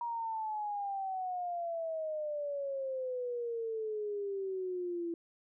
sine exponential sweep, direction down, 952 to 334.9 Hz, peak -34 dBFS, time 0.01-5.14 s, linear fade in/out 2 ms, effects none

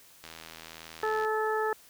click train, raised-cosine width 0.2 ms, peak -26 dBFS, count 83, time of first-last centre 0.24-1.249 s, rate 81.3 Hz
harmonic tone, 434.2 Hz, A4, 23 cents flat, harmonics 1 / 2 / 3 / 4, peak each -29 / -32 / -34 / -35 dBFS, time 1.03-1.73 s, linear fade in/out 2 ms
effects white hiss -56 dBFS RMS until 1.89 s

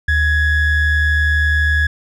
triangle ring-modulated tone, 873 Hz, A5, 14 cents flat, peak -7 dBFS, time 0.08-1.87 s, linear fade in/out 5 ms, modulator 797 Hz, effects none

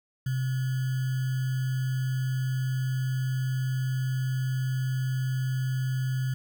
sine tone with sample-and-hold, 130 Hz, C3, 11 cents flat, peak -25 dBFS, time 0.26-6.34 s, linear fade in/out 5 ms, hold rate 1575 Hz, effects none

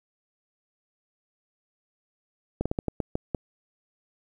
slowing click train, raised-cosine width 2 ms, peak -13 dBFS, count 8, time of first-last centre 2.61-3.347 s, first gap 46 ms, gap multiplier 1.27, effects 9-bit

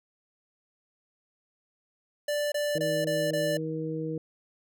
square tone bursts, 587.3 Hz, D5, in tune, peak -27 dBFS, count 5, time 2.28-3.572 s, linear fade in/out 5 ms, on 240 ms, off 23 ms
harmonic tone, 158.6 Hz, D#3, 33 cents sharp, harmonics 1 / 2 / 3, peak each -34 / -34 / -34 dBFS, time 2.75-4.18 s, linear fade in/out 2 ms
effects none

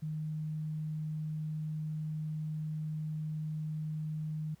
sine tone, 154.7 Hz, D#3, 10 cents flat, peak -34 dBFS, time 0.02-4.55 s, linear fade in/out 10 ms, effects added 60 Hz sine -67 dBFS peak until 4.6 s + pink hiss -68 dBFS RMS until 4.6 s

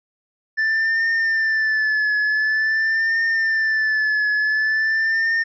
triangle tone with vibrato, 1760 Hz, A6, in tune, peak -15 dBFS, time 0.57-5.44 s, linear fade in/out 20 ms, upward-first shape triangle, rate 0.47 Hz, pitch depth 59 cents each way, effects resampled to 16000 Hz

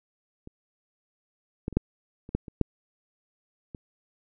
clicks, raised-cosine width 3 ms, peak -29 / -16 / -25 / -8 / -29 / -12 / -27 / -8 / -25 dBFS, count 9, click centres 0.474 / 1.681 / 1.727 / 1.77 / 2.291 / 2.35 / 2.482 / 2.613 / 3.748 s, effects none

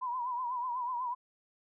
sine tone with vibrato, 987.8 Hz, B5, in tune, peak -32 dBFS, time 0.01-1.15 s, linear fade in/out 20 ms, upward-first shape triangle, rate 8.1 Hz, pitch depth 94 cents each way, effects none

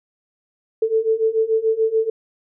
sine beating tone pair, 440 / 446.9 Hz, A4 / A4, 0 / +27 cents, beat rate 6.9 Hz, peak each -20 / -18 dBFS, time 0.82-2.1 s, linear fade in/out 5 ms, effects none

